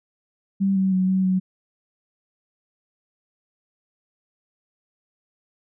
sine tone with pitch steps, 195.1 / 190.6 / 186.1 / 188.7 / 186.3 Hz, G3 / G3 / F#3 / F#3 / F#3, -8 / -48 / +10 / +34 / +12 cents, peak -17 dBFS, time 0.6-1.4 s, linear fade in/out 20 ms, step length 160 ms, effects none

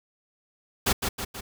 pink noise with echo, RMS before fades -22 dBFS, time 0.86-0.93 s, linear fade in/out 10 ms, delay 160 ms, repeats 3, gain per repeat -5 dB, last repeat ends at 1.41 s, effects none

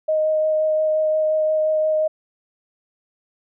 sine tone with vibrato, 622.3 Hz, D#5, in tune, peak -16 dBFS, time 0.08-2.08 s, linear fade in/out 10 ms, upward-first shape sine, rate 5.7 Hz, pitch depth 9 cents each way, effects none

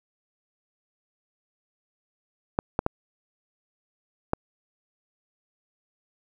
clicks, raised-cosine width 1 ms, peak -8 dBFS, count 4, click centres 2.589 / 2.791 / 2.864 / 4.334 s, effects 8-bit

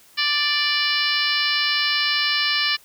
harmonic tone, 587.3 Hz, D5, in tune, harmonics 2 / 3 / 4 / 5 / 6 / 7 / 8 / 9, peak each -30 / -25 / -26 / -25 / -31 / -26 / -28 / -27 dBFS, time 0.17-2.77 s, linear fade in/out 20 ms, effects white hiss -52 dBFS RMS until 2.84 s

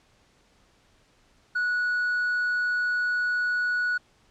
triangle tone with hard clipping, 1467 Hz, F#6, 15 cents flat, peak -22 dBFS, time 1.55-3.98 s, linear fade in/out 10 ms, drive 1 dB, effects pink hiss -62 dBFS RMS until 4.3 s + low-pass 7000 Hz 12 dB/octave

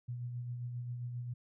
sine tone with tremolo, 121.8 Hz, B2, 24 cents flat, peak -36 dBFS, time 0.08-1.34 s, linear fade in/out 10 ms, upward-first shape sine, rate 7.5 Hz, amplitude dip 35%, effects none

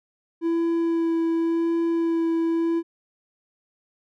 triangle tone with vibrato, 332.3 Hz, E4, 14 cents sharp, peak -18 dBFS, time 0.41-2.83 s, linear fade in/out 50 ms, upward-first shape sine, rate 0.9 Hz, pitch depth 12 cents each way, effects none

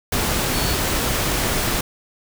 sine tone in noise, 4423 Hz, C#8, 5 cents flat, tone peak -30 dBFS, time 0.54-0.75 s, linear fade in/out 5 ms, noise pink, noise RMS -21 dBFS, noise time 0.12-1.81 s, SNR -12 dB, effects none

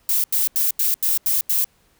violet noise bursts, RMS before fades -19 dBFS, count 7, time 0.09-1.644 s, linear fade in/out 2 ms, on 150 ms, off 84 ms, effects pink hiss -60 dBFS RMS until 1.99 s

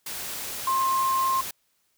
sine tone in noise, 1059 Hz, C6, 21 cents sharp, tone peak -21 dBFS, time 0.67-1.41 s, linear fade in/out 5 ms, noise white, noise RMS -34 dBFS, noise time 0.06-1.51 s, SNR +10 dB, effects white hiss -70 dBFS RMS until 1.97 s

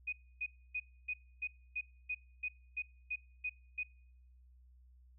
sine tone bursts, 2489 Hz, D#7, in tune, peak -35 dBFS, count 12, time 0.07-3.834 s, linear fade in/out 10 ms, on 57 ms, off 280 ms, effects noise-tail reverb RT60 0.9 s tail -26 dB re dry + added 62 Hz sine -59 dBFS peak until 5.18 s

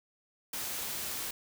white noise, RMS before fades -37 dBFS, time 0.53-1.31 s, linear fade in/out 5 ms, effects none

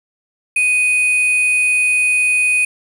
sine tone pair together, 2489 / 9430 Hz, D#7 / D9, 0 / +6 cents, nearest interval octave + major seventh, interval 2306 cents, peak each -11 / -21 dBFS, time 0.56-2.65 s, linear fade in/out 5 ms, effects tanh soft clip ceiling -7 dBFS + 7-bit

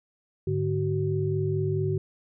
sine tone cluster, 103.4 / 148 / 377.1 Hz, G#2 / D3 / F#4, -7 / +14 / +33 cents, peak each -28 dBFS, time 0.47-1.98 s, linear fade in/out 5 ms, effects none

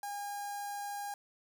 sawtooth tone with notch filter, 813 Hz, G#5, 37 cents flat, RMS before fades -40 dBFS, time 0.03-1.14 s, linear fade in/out 2 ms, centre 2800 Hz, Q 0.62, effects none

